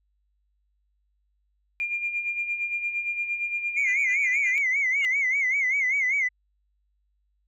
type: tone with tremolo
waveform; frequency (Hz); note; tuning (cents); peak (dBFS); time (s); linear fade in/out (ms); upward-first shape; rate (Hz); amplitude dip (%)
sine; 2403; D7; +39; -23; 1.8-4.58; 0; sine; 8.7; 60
type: tone with vibrato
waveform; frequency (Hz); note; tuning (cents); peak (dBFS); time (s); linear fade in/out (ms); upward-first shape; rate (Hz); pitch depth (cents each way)
sine; 2132; C7; +32; -20; 3.76-6.29; 20; sine; 5.1; 120
type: tone with exponential growth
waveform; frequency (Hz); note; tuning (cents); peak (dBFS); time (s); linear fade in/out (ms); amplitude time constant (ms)
sine; 2841; F7; +29; -23; 4.96-5.05; 0; 18
effects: tanh soft clip ceiling -17 dBFS + added 50 Hz sine -68 dBFS peak until 7.47 s